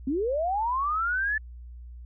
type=linear sweep; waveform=sine; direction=up; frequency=246.9 to 1760 Hz; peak=-24 dBFS; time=0.07-1.38 s; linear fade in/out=5 ms; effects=added 60 Hz sine -40 dBFS peak until 2.05 s